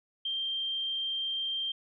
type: tone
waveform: sine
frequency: 3167 Hz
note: G7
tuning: 17 cents sharp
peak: -30 dBFS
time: 0.25-1.72 s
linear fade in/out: 5 ms
effects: none